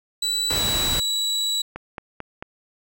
35% pulse tone with pitch glide, 3951 to 3912 Hz, B7 to B7, 0 to -17 cents, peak -20 dBFS, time 0.22-1.62 s, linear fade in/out 5 ms, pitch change -17 cents, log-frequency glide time 0.54-0.65 s
pink noise, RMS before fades -27 dBFS, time 0.5-1 s, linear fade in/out 5 ms
click train, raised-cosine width 0.5 ms, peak -17 dBFS, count 4, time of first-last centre 1.76-2.425 s, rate 4.51 Hz
effects none

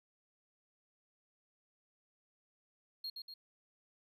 triangle tone with echo, 4252 Hz, C8, 27 cents sharp, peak -38 dBFS, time 3.04-3.1 s, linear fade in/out 5 ms, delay 120 ms, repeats 2, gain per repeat -4 dB, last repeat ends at 3.34 s, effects none

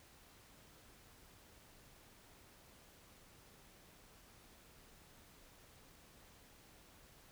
silence, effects pink hiss -63 dBFS RMS until 7.31 s

